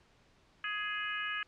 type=harmonic tone; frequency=417.7 Hz; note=G#4; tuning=10 cents sharp; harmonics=3 / 4 / 5 / 6 / 7; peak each=-41 / -37 / -44 / -41 / -42 dBFS; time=0.64-1.43 s; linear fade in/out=2 ms; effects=pink hiss -66 dBFS RMS until 1.47 s + low-pass 5000 Hz 12 dB/octave